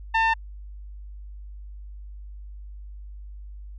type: tone with low-pass filter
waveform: sawtooth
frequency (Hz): 899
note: A5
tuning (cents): +37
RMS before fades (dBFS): -21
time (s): 0.14-0.34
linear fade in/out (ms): 10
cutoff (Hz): 2300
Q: 1.7
effects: added 50 Hz sine -37 dBFS peak until 3.78 s